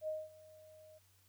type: tone with ADSR envelope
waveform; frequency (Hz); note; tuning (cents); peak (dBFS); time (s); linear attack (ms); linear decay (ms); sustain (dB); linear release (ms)
sine; 622.3; D#5; 0; -35; 0.01-0.99; 68; 210; -21; 19
effects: added 94 Hz sine -70 dBFS peak until 1.28 s + white hiss -71 dBFS RMS until 1.28 s